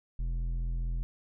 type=tone with low-pass filter; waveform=square; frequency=42.25 Hz; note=E1; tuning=43 cents sharp; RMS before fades=-32 dBFS; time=0.19-1.03 s; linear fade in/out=0 ms; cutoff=120 Hz; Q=0.85; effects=none